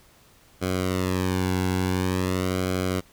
sawtooth tone with flanger, 92.5 Hz, F#2, in tune, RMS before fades -25 dBFS, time 0.61-3.01 s, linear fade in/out 20 ms, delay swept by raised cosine 1.1 to 1.64 ms, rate 0.47 Hz, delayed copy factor -0.95, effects pink hiss -56 dBFS RMS until 3.12 s

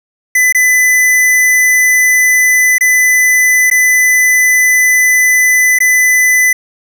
square tone with dropouts, 2005 Hz, B6, 26 cents sharp, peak -7 dBFS, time 0.35-6.53 s, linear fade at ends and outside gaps 5 ms, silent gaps 0.525-0.547 / 2.783-2.808 / 3.701-3.712 / 5.788-5.803 s, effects none

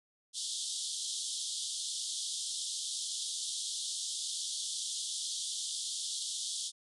pink band-pass noise, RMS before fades -38 dBFS, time 0.33-6.72 s, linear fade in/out 50 ms, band 3200 to 10000 Hz, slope 96 dB/octave, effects none

